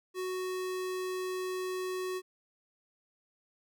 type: tone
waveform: square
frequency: 370 Hz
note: F#4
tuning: in tune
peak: -34 dBFS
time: 0.14-2.22 s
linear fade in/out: 50 ms
effects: none